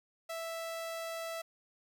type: tone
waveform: sawtooth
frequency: 659.3 Hz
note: E5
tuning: in tune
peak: -34 dBFS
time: 0.29-1.42 s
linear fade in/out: 10 ms
effects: 11-bit